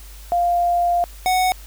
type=tone pair in turn; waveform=sine / square; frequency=698.5 / 740 Hz; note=F5 / F#5; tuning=0 / 0 cents; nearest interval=minor second; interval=100 cents; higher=second; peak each=-15 / -16 dBFS; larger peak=first; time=0.32-1.04 / 1.26-1.52 s; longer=first; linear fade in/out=0 ms; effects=added 50 Hz sine -37 dBFS peak until 1.66 s + white hiss -45 dBFS RMS until 1.66 s